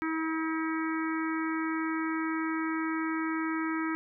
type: harmonic tone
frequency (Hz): 320.6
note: E4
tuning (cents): -48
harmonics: 1 / 3 / 4 / 5 / 6 / 7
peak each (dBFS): -30 / -40 / -37 / -40 / -41 / -42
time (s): 0.02-3.95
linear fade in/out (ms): 0
effects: none